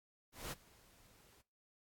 pink noise with ADSR envelope, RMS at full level -43 dBFS, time 0.32-1.42 s, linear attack 200 ms, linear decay 20 ms, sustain -23 dB, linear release 15 ms, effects noise-tail reverb RT60 0.3 s tail -20 dB re dry + AAC 64 kbps

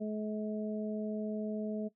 harmonic tone, 213.5 Hz, G#3, 48 cents sharp, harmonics 1 / 2 / 3, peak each -35 / -40 / -42 dBFS, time 0-1.89 s, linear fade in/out 20 ms, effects noise-tail reverb RT60 0.1 s tail -18 dB re dry

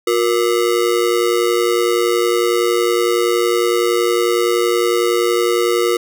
square ring-modulated tone, 415.3 Hz, G#4, in tune, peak -11 dBFS, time 0.07-5.97 s, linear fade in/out 5 ms, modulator 55.4 Hz, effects none

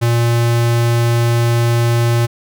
square tone, 117.8 Hz, A#2, 19 cents sharp, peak -12 dBFS, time 0.01-2.27 s, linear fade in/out 20 ms, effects none

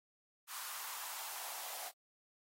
white noise with high-pass filter sweep, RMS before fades -45 dBFS, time 0.47-1.92 s, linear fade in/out 50 ms, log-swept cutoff 1100 to 680 Hz, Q 3.3, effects AAC 48 kbps

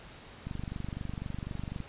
click train, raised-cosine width 5 ms, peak -24 dBFS, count 33, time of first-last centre 0.47-1.803 s, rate 24 Hz, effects pink hiss -50 dBFS RMS until 1.88 s + resampled to 8000 Hz

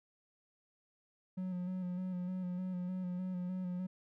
triangle tone with vibrato, 182.1 Hz, F#3, 27 cents flat, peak -34 dBFS, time 1.37-3.87 s, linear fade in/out 10 ms, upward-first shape square, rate 3.3 Hz, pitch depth 28 cents each way, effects none

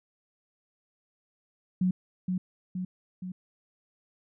sine tone with echo, 183.4 Hz, F#3, 15 cents flat, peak -22 dBFS, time 1.81-1.91 s, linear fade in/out 5 ms, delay 470 ms, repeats 3, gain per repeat -4 dB, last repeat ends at 3.32 s, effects none

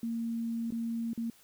sine tone with dropouts, 230.3 Hz, A#3, 21 cents flat, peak -31 dBFS, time 0.03-1.3 s, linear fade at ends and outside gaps 2 ms, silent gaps 0.706-0.722 / 1.133-1.176 s, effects white hiss -61 dBFS RMS until 1.43 s

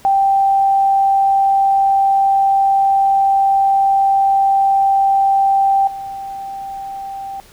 sine tone with level steps, 784 Hz, G5, in tune, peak -10 / -24 dBFS, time 0.05-7.4 s, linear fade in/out 0 ms, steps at 5.87 s, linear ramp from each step 5 ms, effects pink hiss -45 dBFS RMS until 7.52 s

